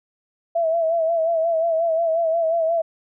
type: tone with vibrato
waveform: sine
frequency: 659.3 Hz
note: E5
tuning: in tune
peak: -17 dBFS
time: 0.55-2.82 s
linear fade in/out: 10 ms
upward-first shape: sine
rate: 5.6 Hz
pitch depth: 55 cents each way
effects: none